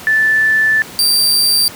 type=tone pair in turn; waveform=sine / sawtooth; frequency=1756 / 4688 Hz; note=A6 / D8; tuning=-4 / -4 cents; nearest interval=octave + perfect fourth; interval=1700 cents; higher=second; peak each=-9 / -7 dBFS; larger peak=second; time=0.07-0.82 / 0.99-1.68 s; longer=first; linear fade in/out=0 ms; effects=pink hiss -32 dBFS RMS until 1.75 s + high-pass 100 Hz 12 dB/octave